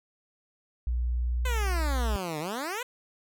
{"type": "tone", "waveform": "sine", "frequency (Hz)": 60.3, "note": "B1", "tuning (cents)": -41, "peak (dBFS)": -25, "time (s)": [0.87, 2.16], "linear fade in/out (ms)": 0}
{"type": "exponential two-way sweep", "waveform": "10% pulse", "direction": "down then up", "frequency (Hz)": [520, 146.83, 520], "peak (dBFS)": -23, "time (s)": [1.45, 2.83], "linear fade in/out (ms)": 5, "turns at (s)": 2.39}
{"effects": []}